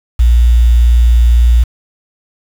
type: tone with quantisation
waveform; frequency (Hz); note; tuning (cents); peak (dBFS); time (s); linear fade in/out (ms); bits
sine; 59; A#1; +22; -4; 0.19-1.64; 10; 5
effects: none